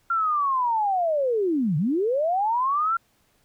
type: linear two-way sweep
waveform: sine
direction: down then up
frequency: 1384 to 138.59 to 1384 Hz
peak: -20 dBFS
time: 0.1-2.97 s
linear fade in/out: 5 ms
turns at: 1.77 s
effects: pink hiss -65 dBFS RMS until 3.44 s